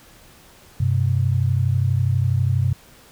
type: tone pair together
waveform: sine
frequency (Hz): 96.3 / 128.55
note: G2 / C3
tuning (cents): -30 / -30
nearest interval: perfect fourth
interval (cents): 500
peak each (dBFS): -19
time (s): 0.8-2.73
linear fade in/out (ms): 5
effects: pink hiss -49 dBFS RMS until 3.11 s